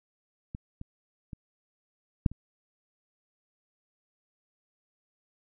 clicks, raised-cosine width 5 ms, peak -24 / -27 / -27 / -8 / -29 dBFS, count 5, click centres 0.549 / 0.814 / 1.332 / 2.262 / 2.316 s, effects none

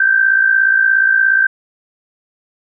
sine tone with amplitude modulation, 1563 Hz, G6, 6 cents flat, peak -6 dBFS, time 0-1.47 s, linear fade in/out 5 ms, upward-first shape sine, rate 57 Hz, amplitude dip 65%, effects none

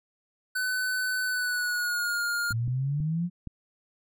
square tone with pitch glide, 1507 to 1414.2 Hz, F#6 to F6, +31 to +21 cents, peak -27 dBFS, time 0.55-2.53 s, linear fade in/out 10 ms, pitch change -110 cents, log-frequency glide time 1.25-2.23 s
sine exponential sweep, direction up, 110 to 180 Hz, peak -25 dBFS, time 2.5-3.3 s, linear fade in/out 50 ms
clicks, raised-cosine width 5 ms, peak -24 dBFS, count 4, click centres 2.508 / 2.678 / 3.003 / 3.473 s
effects none

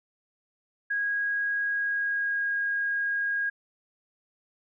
sine tone with pitch glide, 1645 to 1633.6 Hz, G#6 to G#6, -17 to -29 cents, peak -25 dBFS, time 0.9-3.5 s, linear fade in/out 10 ms, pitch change -12 cents, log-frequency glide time 1.64-2.51 s, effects none

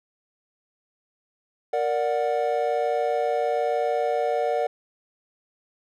triangle chord, Bb augmented, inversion none, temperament equal with one note detuned, 466.2 / 587.3 / 734 Hz, Bb4 / D5 / F#5, 0 / 0 / -14 cents, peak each -24 dBFS, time 1.73-4.67 s, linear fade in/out 5 ms, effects none

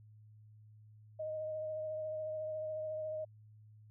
sine tone with vibrato, 622.3 Hz, D#5, in tune, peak -37 dBFS, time 1.19-3.25 s, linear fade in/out 10 ms, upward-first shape triangle, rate 14 Hz, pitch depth 21 cents each way, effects added 107 Hz sine -56 dBFS peak until 3.9 s

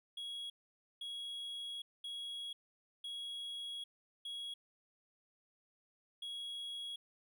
triangle tone bursts at uneven times, 3322 Hz, G#7, in tune, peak -40 dBFS, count 6, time 0.17-0.5 / 1.01-1.82 / 2.04-2.53 / 3.04-3.84 / 4.25-4.54 / 6.22-6.96 s, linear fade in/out 5 ms, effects none

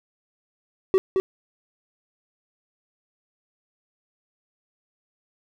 triangle tone with echo, 380.6 Hz, F#4, 49 cents sharp, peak -12 dBFS, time 0.94-0.98 s, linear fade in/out 0 ms, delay 220 ms, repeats 1, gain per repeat -4 dB, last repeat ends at 1.2 s, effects none

